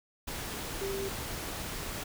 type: tone in noise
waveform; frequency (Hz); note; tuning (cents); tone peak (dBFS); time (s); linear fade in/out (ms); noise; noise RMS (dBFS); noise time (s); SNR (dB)
sine; 392; G4; 0; -33; 0.81-1.09; 10; pink; -38; 0.27-2.04; +2
effects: none